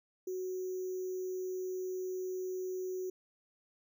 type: tone with sample-and-hold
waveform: sine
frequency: 370 Hz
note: F#4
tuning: in tune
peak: -35 dBFS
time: 0.27-3.1 s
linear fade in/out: 5 ms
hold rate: 6300 Hz
effects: none

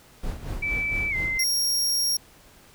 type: noise with tremolo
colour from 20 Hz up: brown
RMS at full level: -30 dBFS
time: 0.23-1.38 s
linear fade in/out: 5 ms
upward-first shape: sine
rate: 4.3 Hz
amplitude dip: 65%
type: tone with pitch glide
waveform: sine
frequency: 2314 to 2073 Hz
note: D7 to C7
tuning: -26 to -17 cents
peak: -24 dBFS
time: 0.62-1.44 s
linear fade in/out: 10 ms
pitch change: -191 cents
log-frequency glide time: 1.1-1.15 s
type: tone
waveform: sawtooth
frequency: 5588 Hz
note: F8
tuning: in tune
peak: -19 dBFS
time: 1.39-2.17 s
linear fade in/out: 5 ms
effects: pink hiss -53 dBFS RMS until 2.74 s

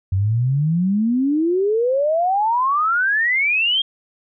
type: exponential sweep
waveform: sine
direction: up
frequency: 91.7 to 3258 Hz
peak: -15 dBFS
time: 0.12-3.82 s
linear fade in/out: 5 ms
effects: none

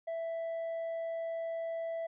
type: tone with tanh clipping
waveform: sine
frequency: 661 Hz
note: E5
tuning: 5 cents sharp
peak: -35 dBFS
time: 0.07-2.07 s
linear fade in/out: 10 ms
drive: 3 dB
effects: none

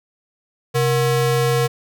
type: ring-modulated tone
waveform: square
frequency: 301.1 Hz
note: D4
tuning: 43 cents sharp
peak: -13 dBFS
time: 0.74-1.68 s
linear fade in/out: 20 ms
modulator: 169 Hz
effects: none

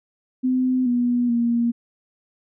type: tone with pitch steps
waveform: sine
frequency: 255.7 / 243.2 / 235.6 Hz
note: C4 / B3 / A#3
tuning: -40 / -26 / +19 cents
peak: -17 dBFS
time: 0.43-1.72 s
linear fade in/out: 20 ms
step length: 430 ms
effects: none

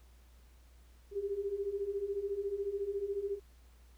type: beating tone pair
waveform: sine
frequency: 389.6 / 403.6 Hz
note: G4 / G#4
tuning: -11 / -49 cents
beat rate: 14 Hz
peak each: -39 / -35 dBFS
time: 1.11-3.4 s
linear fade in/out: 50 ms
effects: added 60 Hz sine -57 dBFS peak until 3.97 s + pink hiss -68 dBFS RMS until 3.97 s

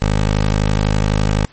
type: tone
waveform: 15% pulse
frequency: 51.91 Hz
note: G#1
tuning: in tune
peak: -7 dBFS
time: 0.02-1.45 s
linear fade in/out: 0 ms
effects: pink hiss -48 dBFS RMS until 1.52 s + MP3 32 kbps

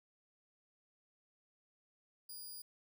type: tone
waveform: 10% pulse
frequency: 4860 Hz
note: D#8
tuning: 42 cents flat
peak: -40 dBFS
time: 2.29-2.62 s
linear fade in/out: 5 ms
effects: none

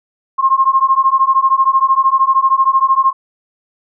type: beating tone pair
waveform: sine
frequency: 1062 / 1075 Hz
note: C6 / C6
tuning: +25 / +47 cents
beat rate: 13 Hz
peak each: -12 dBFS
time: 0.38-3.13 s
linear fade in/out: 20 ms
effects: none

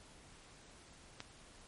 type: click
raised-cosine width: 0.2 ms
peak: -26 dBFS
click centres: 1.204 s
effects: pink hiss -59 dBFS RMS until 1.67 s + MP3 48 kbps

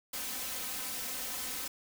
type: noise with comb filter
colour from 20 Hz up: white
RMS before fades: -38 dBFS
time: 0.13-1.68 s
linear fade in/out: 5 ms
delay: 3.9 ms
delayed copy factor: +0.9
effects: none

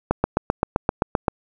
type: click train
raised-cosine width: 1 ms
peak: -3 dBFS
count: 10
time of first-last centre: 0.11-1.282 s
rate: 7.68 Hz
effects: none

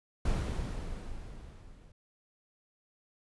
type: noise with level ramp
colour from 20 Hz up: brown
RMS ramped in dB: -28 to -55 dBFS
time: 0.25-1.92 s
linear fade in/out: 5 ms
effects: resampled to 24000 Hz

